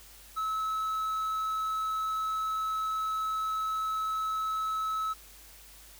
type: tone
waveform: triangle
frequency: 1296 Hz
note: E6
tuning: 30 cents flat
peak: -27 dBFS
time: 0.36-5.14 s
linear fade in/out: 20 ms
effects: added 50 Hz sine -56 dBFS peak until 5.99 s + white hiss -53 dBFS RMS until 5.99 s